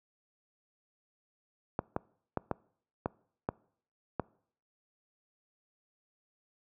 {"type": "clicks", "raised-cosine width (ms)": 1, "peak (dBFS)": -16, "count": 7, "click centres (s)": [1.791, 1.964, 2.373, 2.513, 3.059, 3.489, 4.197], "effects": ["noise-tail reverb RT60 0.6 s tail -24 dB re dry", "high-pass 80 Hz 12 dB/octave"]}